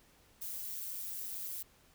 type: noise with amplitude modulation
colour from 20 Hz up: violet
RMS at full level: -38 dBFS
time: 0.41-1.63 s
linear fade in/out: 10 ms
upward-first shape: sine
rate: 191 Hz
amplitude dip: 75%
effects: pink hiss -65 dBFS RMS until 1.94 s